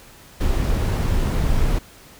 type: noise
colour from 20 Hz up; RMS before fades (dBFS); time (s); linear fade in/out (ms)
brown; -19; 0.4-1.79; 10
effects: pink hiss -46 dBFS RMS until 2.19 s